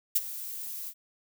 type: noise with ADSR envelope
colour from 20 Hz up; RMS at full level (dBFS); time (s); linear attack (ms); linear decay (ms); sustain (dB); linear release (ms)
violet; -22; 0.15-0.94; 10; 36; -16; 65
effects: none